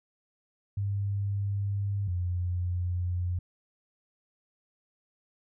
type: tone pair in turn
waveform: sine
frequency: 100 / 89.09 Hz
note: G2 / F2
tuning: +35 / +35 cents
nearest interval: major second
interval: 200 cents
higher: first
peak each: -27 dBFS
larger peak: neither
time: 0.77-2.08 / 2.08-3.39 s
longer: neither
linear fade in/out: 5 ms
effects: none